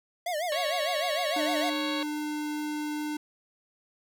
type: tone with vibrato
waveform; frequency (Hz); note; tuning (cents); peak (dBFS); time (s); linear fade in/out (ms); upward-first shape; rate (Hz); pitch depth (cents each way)
square; 655; E5; -11; -29; 0.26-1.7; 5; sine; 6.6; 180
type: harmonic tone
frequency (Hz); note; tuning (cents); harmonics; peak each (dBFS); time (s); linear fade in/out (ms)
554.4; C#5; 0; 1 / 2 / 3 / 4 / 5 / 6 / 7 / 8; -36 / -38 / -42 / -39 / -42 / -40 / -38 / -41; 0.52-2.03; 2
type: tone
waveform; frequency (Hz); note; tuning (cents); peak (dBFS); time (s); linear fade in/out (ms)
square; 300.4; D4; +39; -31; 1.36-3.17; 5
effects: none